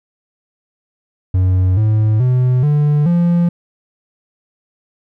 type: tone with pitch steps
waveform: triangle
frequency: 92.5 / 108.11 / 126.36 / 147.69 / 172.61 Hz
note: F#2 / A2 / B2 / D3 / F3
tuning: 0 / -30 / +40 / +10 / -20 cents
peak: -8 dBFS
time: 1.34-3.49 s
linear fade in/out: 5 ms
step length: 430 ms
effects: none